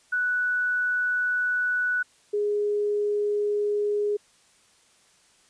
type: tone pair in turn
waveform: sine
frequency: 1480 / 414.2 Hz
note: F#6 / G#4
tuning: 0 / -5 cents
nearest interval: octave + minor seventh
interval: 2205 cents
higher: first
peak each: -22 dBFS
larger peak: neither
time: 0.12-2.03 / 2.33-4.17 s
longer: first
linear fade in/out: 10 ms
effects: white hiss -60 dBFS RMS until 5.49 s + resampled to 22050 Hz